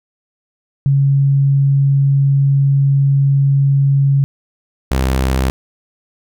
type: tone pair in turn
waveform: sine / sawtooth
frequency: 138.59 / 65.41 Hz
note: C#3 / C2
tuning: 0 / 0 cents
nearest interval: octave + minor second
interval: 1300 cents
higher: first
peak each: -9 dBFS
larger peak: neither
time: 0.86-4.24 / 4.91-5.5 s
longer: first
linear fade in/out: 0 ms
effects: none